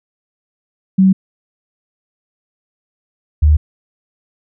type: tone pair in turn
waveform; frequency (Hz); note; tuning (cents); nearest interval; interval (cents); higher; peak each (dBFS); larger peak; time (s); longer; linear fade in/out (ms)
sine; 190.1 / 75.44; F#3 / D2; +47 / +47; octave + major third; 1600; first; -6; neither; 0.98-1.13 / 3.42-3.57; neither; 10
effects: none